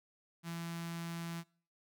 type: tone with notch filter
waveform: sawtooth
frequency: 168.2 Hz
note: E3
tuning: 35 cents sharp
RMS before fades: -42 dBFS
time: 0.43-1.44 s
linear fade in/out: 50 ms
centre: 470 Hz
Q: 0.72
effects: noise-tail reverb RT60 0.5 s tail -24 dB re dry